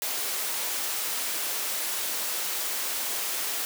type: high-pass noise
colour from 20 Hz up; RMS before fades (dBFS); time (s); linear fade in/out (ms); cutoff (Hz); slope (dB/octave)
white; -30; 0.02-3.65; 0; 350; 12
effects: none